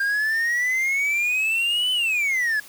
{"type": "exponential two-way sweep", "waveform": "triangle", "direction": "up then down", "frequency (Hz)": [1596, 3039, 1671], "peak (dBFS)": -18, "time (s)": [0, 2.6], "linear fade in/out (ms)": 5, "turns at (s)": 1.92, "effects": ["white hiss -45 dBFS RMS until 2.68 s"]}